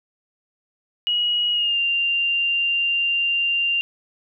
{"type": "tone with pitch glide", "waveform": "sine", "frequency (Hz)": [2902, 2785], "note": ["F#7", "F7"], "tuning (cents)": [-34, -5], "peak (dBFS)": -18, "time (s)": [1.07, 3.81], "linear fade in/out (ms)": 0, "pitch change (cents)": -71, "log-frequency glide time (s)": [1.52, 1.79], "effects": []}